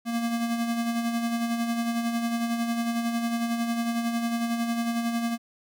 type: tone with tremolo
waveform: square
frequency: 233.1 Hz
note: A#3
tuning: in tune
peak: -24 dBFS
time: 0.05-5.38 s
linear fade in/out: 50 ms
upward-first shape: sine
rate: 11 Hz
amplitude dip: 45%
effects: none